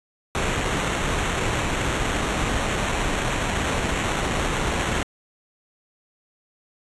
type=noise with sample-and-hold; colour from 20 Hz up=pink; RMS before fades=-24 dBFS; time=0.35-5.03 s; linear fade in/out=0 ms; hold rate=4900 Hz; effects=resampled to 24000 Hz